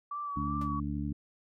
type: tone with vibrato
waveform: sine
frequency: 1150 Hz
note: D6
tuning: 37 cents flat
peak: -34 dBFS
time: 0.11-0.8 s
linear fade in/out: 5 ms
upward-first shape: sine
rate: 2.7 Hz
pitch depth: 37 cents each way
type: harmonic tone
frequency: 72.3 Hz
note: D2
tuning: 27 cents flat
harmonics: 1 / 2 / 3 / 4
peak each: -37 / -37 / -37 / -37 dBFS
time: 0.36-1.13 s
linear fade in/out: 10 ms
type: tone with exponential decay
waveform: sawtooth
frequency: 293.7 Hz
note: D4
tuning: in tune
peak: -38 dBFS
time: 0.61-0.72 s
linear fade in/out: 5 ms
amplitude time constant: 23 ms
effects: none